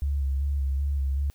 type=tone with vibrato; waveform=sine; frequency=69.3 Hz; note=C#2; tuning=in tune; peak=-23 dBFS; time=0.02-1.3 s; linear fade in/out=0 ms; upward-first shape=square; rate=2.6 Hz; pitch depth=33 cents each way; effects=white hiss -63 dBFS RMS until 1.34 s